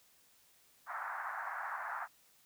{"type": "band-pass noise", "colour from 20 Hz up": "white", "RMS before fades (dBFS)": -41, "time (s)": [0.86, 2.08], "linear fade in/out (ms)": 50, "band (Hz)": [730, 1700], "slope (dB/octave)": 48, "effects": ["white hiss -67 dBFS RMS until 2.45 s"]}